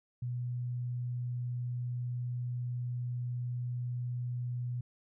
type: tone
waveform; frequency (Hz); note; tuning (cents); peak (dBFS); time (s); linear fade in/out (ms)
sine; 122.7; B2; -11; -33; 0.22-4.81; 5
effects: none